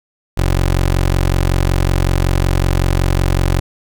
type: tone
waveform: 20% pulse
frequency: 45.36 Hz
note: F#1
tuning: 34 cents flat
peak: -7 dBFS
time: 0.37-3.6 s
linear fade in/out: 10 ms
effects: none